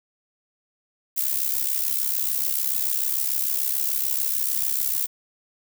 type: noise with amplitude modulation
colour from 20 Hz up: violet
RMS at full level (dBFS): -21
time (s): 1.16-5.07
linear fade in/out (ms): 20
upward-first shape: sine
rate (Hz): 66.8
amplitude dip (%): 75
effects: none